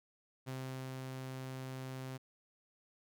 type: tone with ADSR envelope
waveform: sawtooth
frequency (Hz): 130.81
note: C3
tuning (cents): 0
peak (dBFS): -36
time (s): 0.46-2.18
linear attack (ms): 25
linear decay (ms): 430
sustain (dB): -2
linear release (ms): 17
effects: none